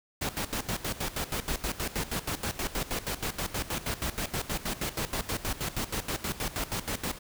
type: noise with tremolo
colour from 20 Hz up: pink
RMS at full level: -31 dBFS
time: 0.21-7.19 s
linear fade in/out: 10 ms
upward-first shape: square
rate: 6.3 Hz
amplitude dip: 80%
effects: none